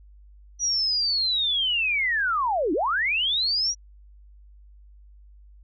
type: linear two-way sweep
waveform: sine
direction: down then up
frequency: 5860 to 278 to 5860 Hz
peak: -21 dBFS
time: 0.59-3.75 s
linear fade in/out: 50 ms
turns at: 2.73 s
effects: added 50 Hz sine -47 dBFS peak until 5.63 s